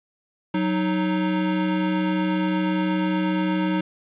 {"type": "tone pair together", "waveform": "square", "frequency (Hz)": [184.98, 311.1], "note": ["F#3", "D#4"], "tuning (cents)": [0, 0], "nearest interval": "major sixth", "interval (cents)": 900, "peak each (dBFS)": -24, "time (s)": [0.54, 3.81], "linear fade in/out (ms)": 5, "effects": ["resampled to 8000 Hz", "8-bit"]}